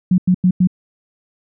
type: tone bursts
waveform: sine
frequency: 182.1 Hz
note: F#3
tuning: 27 cents flat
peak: -9 dBFS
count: 4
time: 0.11-0.673 s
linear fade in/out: 5 ms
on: 71 ms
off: 93 ms
effects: none